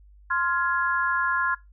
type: chord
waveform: sine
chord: F minor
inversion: second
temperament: just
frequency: 1047.7 / 1396.9 / 1676.3 Hz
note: C6 / F6 / Ab6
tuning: +2 / 0 / +16 cents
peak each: -26 dBFS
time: 0.3-1.55 s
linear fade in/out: 10 ms
effects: noise-tail reverb RT60 0.2 s tail -21 dB re dry + added 50 Hz sine -49 dBFS peak until 1.72 s